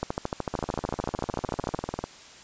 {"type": "two click trains", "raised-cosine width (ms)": 1, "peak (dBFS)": [-15, -13], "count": [31, 24], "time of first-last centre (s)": [[0.54, 2.04], [0.03, 1.746]], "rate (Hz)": [20, 13.4], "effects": ["white hiss -48 dBFS RMS until 2.43 s", "resampled to 16000 Hz"]}